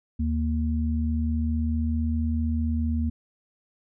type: tone pair together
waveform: sine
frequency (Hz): 77.78 / 233.1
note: D#2 / A#3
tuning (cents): 0 / 0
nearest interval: octave + perfect fifth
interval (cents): 1900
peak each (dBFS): -24 / -27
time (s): 0.19-3.1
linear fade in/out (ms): 10
effects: none